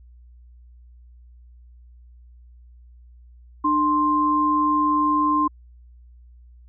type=tone pair together; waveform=sine; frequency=300 / 1049.5 Hz; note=D4 / C6; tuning=+37 / +5 cents; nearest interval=octave + minor seventh; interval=2168 cents; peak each=-22 / -18 dBFS; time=3.64-5.48 s; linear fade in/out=10 ms; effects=added 60 Hz sine -45 dBFS peak until 6.68 s